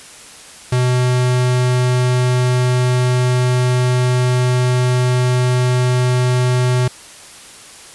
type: tone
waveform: square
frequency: 125.4 Hz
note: B2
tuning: 27 cents sharp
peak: -13 dBFS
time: 0.72-6.88 s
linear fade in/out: 5 ms
effects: white hiss -38 dBFS RMS until 7.94 s + resampled to 24000 Hz